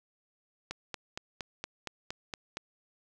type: click train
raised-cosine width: 0.2 ms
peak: -19 dBFS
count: 9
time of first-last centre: 0.71-2.57 s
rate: 4.3 Hz
effects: none